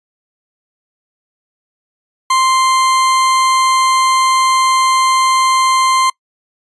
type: tone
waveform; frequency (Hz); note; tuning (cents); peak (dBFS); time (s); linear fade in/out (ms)
40% pulse; 1046.5; C6; 0; -9; 2.3-6.1; 5
effects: noise-tail reverb RT60 0.1 s tail -24 dB re dry + resampled to 24000 Hz